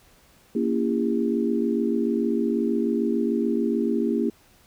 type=chord; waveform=sine; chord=A# diminished seventh; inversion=none; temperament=just; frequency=233.1 / 279.7 / 335.6 / 402.8 Hz; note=A#3 / C#4 / E4 / G4; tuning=0 / +16 / +31 / +47 cents; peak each=-24 / -28 / -27 / -27 dBFS; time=0.55-4.3 s; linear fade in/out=5 ms; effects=pink hiss -57 dBFS RMS until 4.66 s